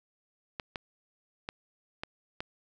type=clicks; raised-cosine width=0.3 ms; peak=-19 dBFS; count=5; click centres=0.598 / 0.758 / 1.489 / 2.035 / 2.405 s; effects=none